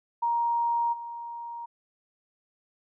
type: tone with level steps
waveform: sine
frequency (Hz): 939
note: A#5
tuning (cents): +12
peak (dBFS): -23 / -35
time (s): 0.22-1.66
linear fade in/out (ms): 10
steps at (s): 0.92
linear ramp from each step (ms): 20
effects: none